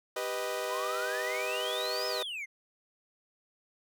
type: chord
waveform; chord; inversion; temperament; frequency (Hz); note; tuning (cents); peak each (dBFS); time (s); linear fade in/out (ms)
sawtooth; G augmented; none; equal; 392 / 493.9 / 622.3; G4 / B4 / D#5; 0 / 0 / 0; -35 / -32 / -32; 0.16-2.23; 5
type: exponential two-way sweep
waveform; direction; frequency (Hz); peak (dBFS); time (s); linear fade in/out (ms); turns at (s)
triangle; up then down; 963 to 5220 to 2041; -34; 0.69-2.46; 20; 2.07
effects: none